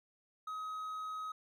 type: tone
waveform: triangle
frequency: 1267 Hz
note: D#6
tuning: 31 cents sharp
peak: -37 dBFS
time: 0.47-1.32 s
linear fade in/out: 5 ms
effects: none